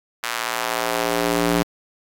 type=tone with high-pass filter sweep; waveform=square; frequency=58.27 Hz; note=A#1; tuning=in tune; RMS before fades=-22 dBFS; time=0.23-1.63 s; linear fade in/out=5 ms; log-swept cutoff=1400 to 220 Hz; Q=1; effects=AAC 64 kbps